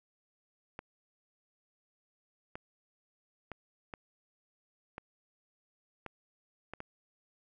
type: clicks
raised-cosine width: 0.5 ms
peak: -26 dBFS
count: 8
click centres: 0.791 / 2.555 / 3.517 / 3.938 / 4.981 / 6.063 / 6.736 / 6.804 s
effects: none